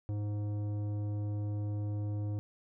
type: tone with tanh clipping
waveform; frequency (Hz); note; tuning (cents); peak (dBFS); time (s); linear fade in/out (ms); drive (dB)
sine; 103.83; G#2; 0; -34; 0.09-2.39; 0; 12
effects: none